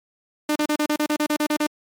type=tone bursts; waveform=sawtooth; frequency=300.4 Hz; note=D4; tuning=39 cents sharp; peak=-15 dBFS; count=12; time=0.49-1.668 s; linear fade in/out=5 ms; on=67 ms; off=34 ms; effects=MP3 96 kbps